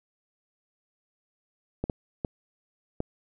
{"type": "clicks", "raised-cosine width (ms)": 2, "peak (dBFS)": -15, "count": 4, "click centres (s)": [1.84, 1.898, 2.248, 3.004], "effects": []}